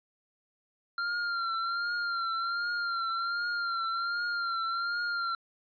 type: tone with vibrato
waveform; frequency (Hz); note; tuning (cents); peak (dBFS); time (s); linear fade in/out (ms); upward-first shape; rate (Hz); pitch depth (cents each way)
square; 1384; F6; -16; -30; 0.98-5.35; 2; triangle; 1.3; 54
effects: resampled to 11025 Hz